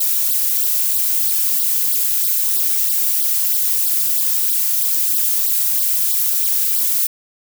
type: noise with flanger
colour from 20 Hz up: violet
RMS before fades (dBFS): -17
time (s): 0-7.07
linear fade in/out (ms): 5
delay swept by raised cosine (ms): 0.21 to 2.61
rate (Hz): 3.1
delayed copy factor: +0.9
effects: none